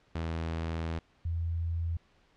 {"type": "tone pair in turn", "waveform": ["sawtooth", "sine"], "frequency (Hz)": [81.8, 83.71], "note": ["E2", "E2"], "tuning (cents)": [-13, 27], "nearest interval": "unison", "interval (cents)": 40, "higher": "second", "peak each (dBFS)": [-28, -29], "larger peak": "first", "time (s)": [[0.15, 0.99], [1.25, 1.97]], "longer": "first", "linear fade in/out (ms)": 5, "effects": ["pink hiss -66 dBFS RMS until 2.36 s", "low-pass 4000 Hz 12 dB/octave"]}